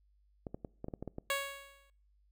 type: clicks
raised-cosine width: 2 ms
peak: -27 dBFS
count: 9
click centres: 0.468 / 0.545 / 0.648 / 0.844 / 0.884 / 0.938 / 1.026 / 1.077 / 1.184 s
type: tone with exponential decay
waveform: 10% pulse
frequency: 555 Hz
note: C#5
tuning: 2 cents sharp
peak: -21 dBFS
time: 1.3-1.9 s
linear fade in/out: 2 ms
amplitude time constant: 130 ms
effects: noise-tail reverb RT60 0.6 s tail -24 dB re dry + added 50 Hz sine -66 dBFS peak until 2.31 s